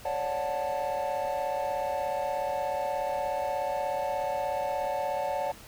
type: chord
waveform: triangle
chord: D major seventh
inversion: third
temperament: just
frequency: 550.6 / 587.3 / 734.2 / 881 Hz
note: C#5 / D5 / F#5 / A5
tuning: -12 / 0 / -14 / +2 cents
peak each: -31 dBFS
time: 0.05-5.52 s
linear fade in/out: 5 ms
effects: tanh soft clip ceiling -20 dBFS + pink hiss -49 dBFS RMS until 5.67 s